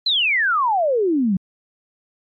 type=exponential sweep; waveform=sine; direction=down; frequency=4186 to 178.2 Hz; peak=-15 dBFS; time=0.06-1.37 s; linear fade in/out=5 ms; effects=MP3 48 kbps